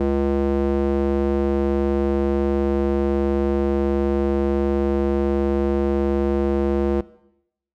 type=tone with band-pass filter; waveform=square; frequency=69.3 Hz; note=C#2; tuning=in tune; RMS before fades=-20 dBFS; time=0-7.01 s; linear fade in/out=5 ms; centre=370 Hz; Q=1.7; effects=noise-tail reverb RT60 0.8 s tail -18 dB re dry